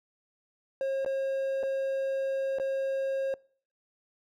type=tone with dropouts; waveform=triangle; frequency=539 Hz; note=C#5; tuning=49 cents flat; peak=-25 dBFS; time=0.81-3.34 s; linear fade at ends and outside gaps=1 ms; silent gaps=1.048-1.061 / 1.63-1.634 / 2.586-2.598 s; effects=noise-tail reverb RT60 0.5 s tail -25 dB re dry